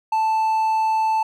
triangle tone, 880 Hz, A5, in tune, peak -15 dBFS, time 0.12-1.23 s, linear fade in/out 5 ms, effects none

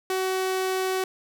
sawtooth tone, 376.1 Hz, F#4, 28 cents sharp, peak -20 dBFS, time 0.1-1.04 s, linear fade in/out 2 ms, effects 10-bit

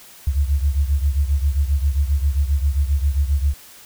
sine beating tone pair, 68.7 / 76.2 Hz, C#2 / D#2, -15 / -36 cents, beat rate 7.5 Hz, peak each -17 / -21 dBFS, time 0.27-3.54 s, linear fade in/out 5 ms, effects white hiss -44 dBFS RMS until 3.85 s

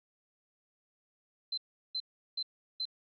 sine tone bursts, 4081 Hz, C8, 44 cents flat, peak -32 dBFS, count 4, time 1.52-2.854 s, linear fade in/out 5 ms, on 56 ms, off 370 ms, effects none

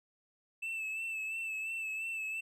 triangle tone with vibrato, 2637 Hz, E7, in tune, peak -34 dBFS, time 0.62-2.41 s, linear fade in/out 10 ms, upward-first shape sine, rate 2.9 Hz, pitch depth 36 cents each way, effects none

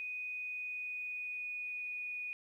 sine tone with pitch glide, 2489 to 2469 Hz, D#7 to D#7, 0 to -14 cents, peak -38 dBFS, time 0-2.33 s, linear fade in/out 0 ms, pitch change -14 cents, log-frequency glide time 0.27-2.06 s, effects 12-bit

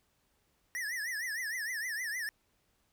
square tone with vibrato, 1844 Hz, A#6, 19 cents flat, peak -35 dBFS, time 0.75-2.29 s, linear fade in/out 0 ms, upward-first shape triangle, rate 6.5 Hz, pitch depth 200 cents each way, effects pink hiss -74 dBFS RMS until 2.92 s

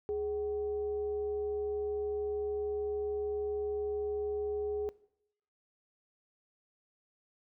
sine tone with frequency modulation, 416.6 Hz, G#4, 5 cents sharp, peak -31 dBFS, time 0.09-4.89 s, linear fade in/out 0 ms, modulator 346 Hz, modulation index 0.26, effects noise-tail reverb RT60 0.7 s tail -20 dB re dry

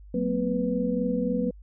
sine tone cluster, 186.6 / 228.8 / 252.7 / 494.2 Hz, F#3 / A#3 / B3 / B4, +15 / -32 / +40 / +1 cents, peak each -29 dBFS, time 0.14-1.51 s, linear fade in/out 5 ms, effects added 50 Hz sine -44 dBFS peak until 1.62 s

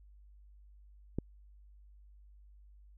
click, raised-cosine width 3 ms, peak -20 dBFS, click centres 1.186 s, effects added 50 Hz sine -55 dBFS peak until 2.97 s

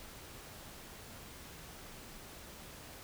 silence, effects pink hiss -51 dBFS RMS until 3.03 s

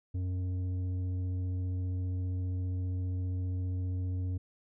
triangle tone with tanh clipping, 91.5 Hz, F#2, 19 cents flat, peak -32 dBFS, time 0.14-4.38 s, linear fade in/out 10 ms, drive 12 dB, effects none

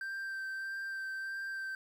triangle tone with vibrato, 1568 Hz, G6, in tune, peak -35 dBFS, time 0.01-1.75 s, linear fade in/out 2 ms, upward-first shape sine, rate 1.6 Hz, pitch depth 13 cents each way, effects 11-bit

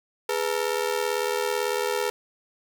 sawtooth ring-modulated tone, 454.1 Hz, A#4, 45 cents flat, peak -17 dBFS, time 0.29-2.1 s, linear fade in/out 0 ms, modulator 39 Hz, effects none

